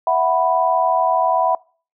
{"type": "chord", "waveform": "sine", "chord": "E suspended second", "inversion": "none", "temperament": "equal", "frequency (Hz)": [659.3, 740, 987.8], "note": ["E5", "F#5", "B5"], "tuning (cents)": [0, 0, 0], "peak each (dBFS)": -18, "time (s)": [0.07, 1.55], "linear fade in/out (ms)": 2, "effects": ["noise-tail reverb RT60 0.4 s tail -24 dB re dry"]}